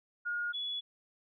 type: tone pair in turn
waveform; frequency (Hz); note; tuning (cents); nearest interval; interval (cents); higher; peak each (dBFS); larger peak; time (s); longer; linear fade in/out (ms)
sine; 1430 / 3401; F6 / G#7; +41 / +40; octave + minor third; 1499; second; -32 / -34; first; 0.25-0.53 / 0.53-0.81; neither; 20
effects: none